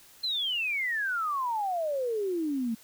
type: exponential sweep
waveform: sine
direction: down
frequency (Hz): 4186 to 218.9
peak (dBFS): -27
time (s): 0.23-2.75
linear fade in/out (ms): 10
effects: white hiss -55 dBFS RMS until 2.83 s